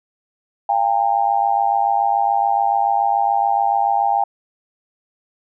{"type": "tone with amplitude modulation", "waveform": "sine", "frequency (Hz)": 801, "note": "G5", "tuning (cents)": 37, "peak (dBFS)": -10, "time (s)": [0.69, 4.24], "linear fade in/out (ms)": 5, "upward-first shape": "sine", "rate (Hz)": 107, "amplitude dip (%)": 95, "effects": []}